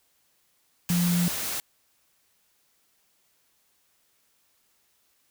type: tone in noise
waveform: sine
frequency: 174.61 Hz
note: F3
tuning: in tune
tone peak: -21 dBFS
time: 0.9-1.28 s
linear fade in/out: 0 ms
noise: white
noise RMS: -31 dBFS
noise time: 0.89-1.6 s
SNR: +7 dB
effects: white hiss -68 dBFS RMS until 5.3 s